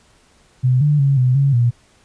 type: tone with pitch steps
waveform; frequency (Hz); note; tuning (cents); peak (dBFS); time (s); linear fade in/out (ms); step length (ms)
sine; 127.2 / 147.9 / 138.5 / 126.7 / 138.9 / 119.9; C3 / D3 / C#3 / B2 / C#3 / A#2; -48 / +13 / -1 / +45 / +4 / +49; -11; 0.63-1.71; 20; 180
effects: pink hiss -54 dBFS RMS until 2.04 s + resampled to 22050 Hz